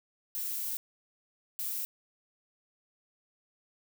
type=noise bursts at uneven times; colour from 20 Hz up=violet; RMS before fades=-35 dBFS; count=2; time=0.35-0.77 / 1.59-1.85 s; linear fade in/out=0 ms; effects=none